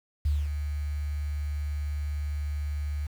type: tone with ADSR envelope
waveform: sine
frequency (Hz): 73.42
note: D2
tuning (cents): 0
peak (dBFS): -21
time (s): 0.25-3.07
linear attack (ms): 7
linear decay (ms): 220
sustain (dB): -7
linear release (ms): 8
effects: 8-bit